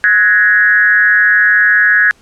sine tone with frequency modulation, 1669 Hz, G#6, 8 cents sharp, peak -6 dBFS, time 0.04-2.11 s, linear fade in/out 0 ms, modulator 195 Hz, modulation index 0.87, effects pink hiss -49 dBFS RMS until 2.21 s + low-pass 9000 Hz 12 dB/octave

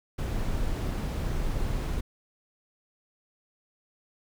brown noise, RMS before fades -29 dBFS, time 0.18-2.01 s, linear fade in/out 10 ms, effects none

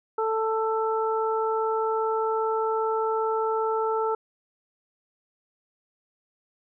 harmonic tone, 442.5 Hz, A4, 10 cents sharp, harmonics 1 / 2 / 3, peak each -25 / -28 / -30 dBFS, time 0.18-4.15 s, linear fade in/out 5 ms, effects none

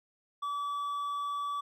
triangle tone with hard clipping, 1149 Hz, D6, 38 cents flat, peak -33 dBFS, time 0.42-1.61 s, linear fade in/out 10 ms, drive 7 dB, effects none

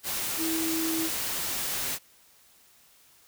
sine tone in noise, 324.4 Hz, E4, 28 cents flat, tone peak -28 dBFS, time 0.37-1.1 s, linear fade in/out 50 ms, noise white, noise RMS -31 dBFS, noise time 0.03-1.99 s, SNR 0 dB, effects white hiss -59 dBFS RMS until 3.27 s

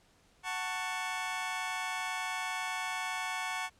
20% pulse chord, F# minor, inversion none, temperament just, 740 / 888 / 1110 Hz, F#5 / A5 / C#6, 0 / +16 / +2 cents, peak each -34 dBFS, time 0.43-3.7 s, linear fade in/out 50 ms, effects pink hiss -66 dBFS RMS until 3.79 s + low-pass 9000 Hz 12 dB/octave

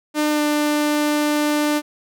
sawtooth tone with pitch glide, 301.1 to 297.6 Hz, D4 to D4, +43 to +23 cents, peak -13 dBFS, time 0.14-1.82 s, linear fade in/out 50 ms, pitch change -20 cents, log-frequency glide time 0.29-0.43 s, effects none

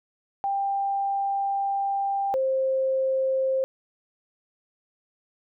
sine tone pair in turn, 792 / 528.6 Hz, G5 / C5, +18 / +18 cents, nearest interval perfect fifth, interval 700 cents, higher first, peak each -23 / -21 dBFS, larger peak second, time 0.44-2.34 / 2.34-3.64 s, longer first, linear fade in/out 0 ms, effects none

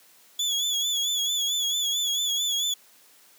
30% pulse tone with vibrato, 3409 Hz, G#7, 45 cents sharp, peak -21 dBFS, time 0.39-2.74 s, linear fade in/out 5 ms, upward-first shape sine, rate 4.5 Hz, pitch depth 61 cents each way, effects white hiss -56 dBFS RMS until 3.38 s + high-pass 200 Hz 12 dB/octave

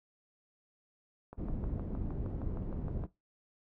click train, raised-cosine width 1 ms, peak -32 dBFS, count 12, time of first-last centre 1.33-3.038 s, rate 6.44 Hz
pink low-pass noise, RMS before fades -37 dBFS, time 1.37-3.07 s, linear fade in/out 20 ms, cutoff 300 Hz, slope 12 dB/octave
effects noise-tail reverb RT60 0.2 s tail -18 dB re dry

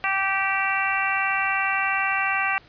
harmonic tone, 388.7 Hz, G4, 15 cents flat, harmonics 2 / 3 / 4 / 5 / 6 / 7, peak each -28 / -28 / -28 / -28 / -28 / -28 dBFS, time 0.04-2.58 s, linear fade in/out 0 ms, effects pink hiss -52 dBFS RMS until 2.68 s + resampled to 11025 Hz

